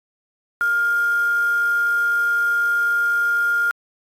sine tone with quantisation, 1408 Hz, F6, 14 cents sharp, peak -16 dBFS, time 0.61-3.71 s, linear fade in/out 0 ms, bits 6, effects AAC 48 kbps

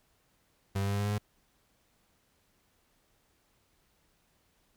35% pulse tone with pitch steps, 98 / 99.02 / 100.06 / 101.1 / 102.16 / 103.23 / 104.31 Hz, G2 / G2 / G2 / G#2 / G#2 / G#2 / G#2, 0 / +18 / +36 / -46 / -28 / -10 / +8 cents, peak -27 dBFS, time 0.75-1.184 s, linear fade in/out 10 ms, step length 62 ms, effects pink hiss -71 dBFS RMS until 4.76 s

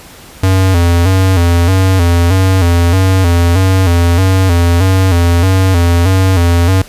square tone with vibrato, 90.1 Hz, F#2, 45 cents flat, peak -7 dBFS, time 0.43-6.82 s, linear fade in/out 5 ms, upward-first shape square, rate 1.6 Hz, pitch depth 83 cents each way, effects pink hiss -35 dBFS RMS until 6.88 s + resampled to 32000 Hz

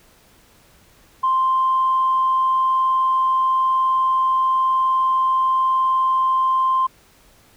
sine tone, 1046.5 Hz, C6, in tune, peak -14 dBFS, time 1.23-6.87 s, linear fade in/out 10 ms, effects tanh soft clip ceiling -10 dBFS + pink hiss -53 dBFS RMS until 7.56 s

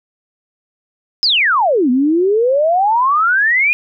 sine exponential two-way sweep, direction down then up, 5274 to 241.3 to 2492 Hz, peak -10 dBFS, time 1.23-3.73 s, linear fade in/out 0 ms, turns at 1.9 s, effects none

